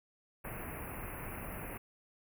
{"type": "band-stop noise", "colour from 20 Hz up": "pink", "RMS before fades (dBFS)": -43, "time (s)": [0.44, 1.78], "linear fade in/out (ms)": 10, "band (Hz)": [2700, 10000], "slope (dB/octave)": 96, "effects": []}